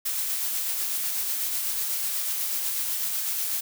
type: noise with tremolo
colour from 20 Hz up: blue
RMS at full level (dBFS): -27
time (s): 0.05-3.61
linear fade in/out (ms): 10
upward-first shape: sine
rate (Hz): 8.1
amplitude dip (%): 25
effects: none